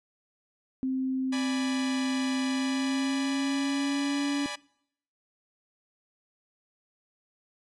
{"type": "tone with pitch glide", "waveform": "sine", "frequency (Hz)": [261.6, 283.6], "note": ["C4", "C#4"], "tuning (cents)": [0, 40], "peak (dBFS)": -26, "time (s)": [0.83, 4.46], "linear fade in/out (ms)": 0, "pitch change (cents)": 140, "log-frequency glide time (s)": [2.44, 4.24]}
{"type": "chord", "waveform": "10% pulse", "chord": "G# diminished", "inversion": "second", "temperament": "equal", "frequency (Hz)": [587.3, 830.6, 987.8], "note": ["D5", "G#5", "B5"], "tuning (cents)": [0, 0, 0], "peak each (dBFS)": -30, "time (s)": [1.32, 4.56], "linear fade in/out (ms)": 10}
{"effects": ["noise-tail reverb RT60 0.7 s tail -23 dB re dry", "resampled to 24000 Hz"]}